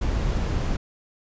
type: noise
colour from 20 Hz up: brown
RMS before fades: -24 dBFS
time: 0.01-0.77 s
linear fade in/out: 10 ms
effects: resampled to 16000 Hz